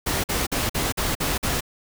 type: noise bursts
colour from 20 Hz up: pink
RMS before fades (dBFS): -24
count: 7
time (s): 0.06-1.608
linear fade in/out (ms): 10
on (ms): 180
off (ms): 48
effects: none